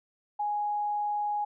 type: tone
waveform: sine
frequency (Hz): 830.6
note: G#5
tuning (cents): 0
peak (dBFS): -27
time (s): 0.39-1.45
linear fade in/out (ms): 10
effects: none